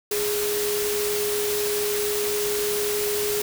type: tone in noise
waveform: sine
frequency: 415.3 Hz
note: G#4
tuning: in tune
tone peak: -24 dBFS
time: 0.11-3.42 s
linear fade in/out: 5 ms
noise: white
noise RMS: -28 dBFS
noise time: 0.11-3.42 s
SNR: +1 dB
effects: none